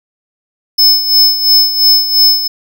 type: tone with tremolo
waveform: square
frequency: 5220 Hz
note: E8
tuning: 18 cents flat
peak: -4 dBFS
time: 0.78-2.48 s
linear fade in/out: 10 ms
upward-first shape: sine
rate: 2.9 Hz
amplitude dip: 70%
effects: none